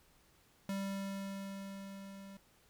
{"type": "tone with level ramp", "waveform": "square", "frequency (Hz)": 196, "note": "G3", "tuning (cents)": 0, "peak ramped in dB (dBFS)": [-36, -50], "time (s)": [0.69, 2.37], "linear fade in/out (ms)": 2, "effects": ["pink hiss -68 dBFS RMS until 2.69 s"]}